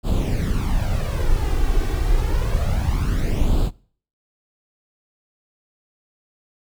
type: noise with flanger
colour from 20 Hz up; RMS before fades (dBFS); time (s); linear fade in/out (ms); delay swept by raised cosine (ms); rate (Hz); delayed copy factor
brown; -19; 0.03-3.71; 50; 0.25 to 2.65; 0.28; +0.65
effects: noise-tail reverb RT60 0.5 s tail -24 dB re dry